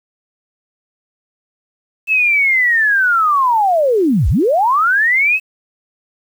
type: linear two-way sweep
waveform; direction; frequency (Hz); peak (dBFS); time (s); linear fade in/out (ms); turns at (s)
sine; down then up; 2637 to 48.01 to 2637; -10; 2.07-5.4; 50; 4.29
effects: 7-bit